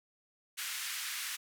pink band-pass noise, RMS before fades -39 dBFS, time 0.57-1.37 s, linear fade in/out 20 ms, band 1500 to 15000 Hz, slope 24 dB/octave, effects none

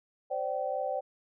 sine chord, C suspended second, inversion none, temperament equal with one note detuned, 523.3 / 587.3 / 770.1 Hz, C5 / D5 / G5, 0 / 0 / -31 cents, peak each -34 dBFS, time 0.3-1.01 s, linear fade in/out 20 ms, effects none

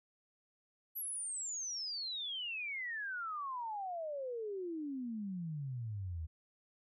sine exponential sweep, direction down, 11960 to 76.5 Hz, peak -38 dBFS, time 0.95-6.27 s, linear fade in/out 20 ms, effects none

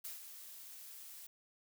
blue noise with ADSR envelope, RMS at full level -44 dBFS, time 0.04-1.27 s, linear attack 11 ms, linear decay 140 ms, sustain -8 dB, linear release 6 ms, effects none

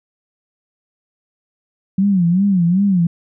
sine tone with vibrato, 185 Hz, F#3, in tune, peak -11 dBFS, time 1.98-3.07 s, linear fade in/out 5 ms, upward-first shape sine, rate 2.6 Hz, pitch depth 160 cents each way, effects none

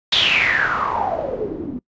white noise with low-pass filter sweep, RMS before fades -20 dBFS, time 0.12-1.79 s, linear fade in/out 5 ms, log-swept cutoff 3700 to 240 Hz, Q 8.7, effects noise-tail reverb RT60 0.1 s tail -23 dB re dry + resampled to 16000 Hz

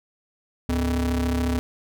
square ring-modulated tone, 89 Hz, F2, 33 cents sharp, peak -19 dBFS, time 0.69-1.59 s, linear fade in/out 0 ms, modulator 161 Hz, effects none

